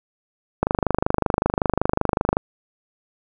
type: click train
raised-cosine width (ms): 1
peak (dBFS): -3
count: 45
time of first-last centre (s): 0.63-2.369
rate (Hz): 25.3
effects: none